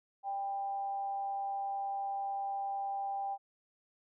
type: tone with amplitude modulation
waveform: sine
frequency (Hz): 792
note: G5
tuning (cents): +18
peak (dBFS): -32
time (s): 0.23-3.38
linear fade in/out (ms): 50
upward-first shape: sine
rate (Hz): 205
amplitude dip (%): 35
effects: none